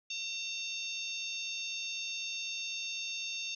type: harmonic tone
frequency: 908 Hz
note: A#5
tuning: 46 cents flat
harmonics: 3 / 4 / 5 / 6 / 7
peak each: -39 / -41 / -47 / -46 / -45 dBFS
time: 0.1-3.55 s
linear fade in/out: 5 ms
effects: none